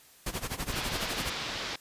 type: noise with tremolo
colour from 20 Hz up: pink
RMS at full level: -32 dBFS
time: 0.26-1.3 s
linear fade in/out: 5 ms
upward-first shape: sine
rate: 12 Hz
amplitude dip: 85%
type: clicks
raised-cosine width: 5 ms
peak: -28 dBFS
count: 3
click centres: 0.703 / 0.742 / 0.92 s
type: low-pass noise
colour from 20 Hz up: white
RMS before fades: -36 dBFS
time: 0.72-1.76 s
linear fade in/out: 5 ms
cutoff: 4800 Hz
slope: 24 dB/octave
effects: white hiss -57 dBFS RMS until 1.8 s + resampled to 32000 Hz